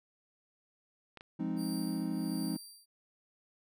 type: clicks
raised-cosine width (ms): 0.3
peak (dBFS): -32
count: 2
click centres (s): 1.173 / 1.209
type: chord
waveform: triangle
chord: F minor seventh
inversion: none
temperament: equal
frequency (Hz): 174.61 / 207.7 / 261.6 / 311.1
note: F3 / Ab3 / C4 / Eb4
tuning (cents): 0 / 0 / 0 / 0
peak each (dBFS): -36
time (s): 1.39-2.57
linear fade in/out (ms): 10
type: tone with tremolo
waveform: 20% pulse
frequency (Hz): 4699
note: D8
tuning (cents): 0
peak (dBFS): -37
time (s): 1.56-2.86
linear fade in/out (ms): 50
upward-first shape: triangle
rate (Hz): 1.4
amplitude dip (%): 85
effects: none